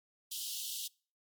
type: high-pass noise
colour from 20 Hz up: pink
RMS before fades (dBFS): -40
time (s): 0.31-0.88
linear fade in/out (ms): 10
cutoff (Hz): 2900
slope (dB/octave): 96
effects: noise-tail reverb RT60 0.4 s tail -25 dB re dry + MP3 96 kbps